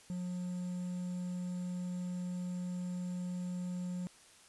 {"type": "tone with quantisation", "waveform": "triangle", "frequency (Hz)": 179.4, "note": "F3", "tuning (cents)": 47, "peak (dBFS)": -34, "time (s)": [0.1, 4.07], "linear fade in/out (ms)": 0, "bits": 10, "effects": ["white hiss -60 dBFS RMS until 4.48 s", "resampled to 24000 Hz"]}